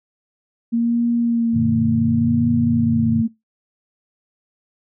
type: tone with vibrato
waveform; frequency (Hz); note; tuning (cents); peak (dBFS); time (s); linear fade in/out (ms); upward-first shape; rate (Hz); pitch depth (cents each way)
sine; 231.6; A#3; -11; -15; 0.72-3.28; 20; sine; 0.7; 34
type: chord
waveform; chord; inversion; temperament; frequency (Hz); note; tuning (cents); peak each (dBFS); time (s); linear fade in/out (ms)
sine; G augmented; none; just; 98 / 122.5 / 153.12; G2 / B2 / D#3; 0 / -14 / -27; -24; 1.53-3.23; 20
effects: noise-tail reverb RT60 0.2 s tail -22 dB re dry